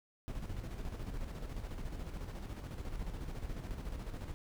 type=noise with tremolo; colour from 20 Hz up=brown; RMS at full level=-40 dBFS; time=0.28-4.34 s; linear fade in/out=0 ms; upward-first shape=square; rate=14 Hz; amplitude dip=45%; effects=none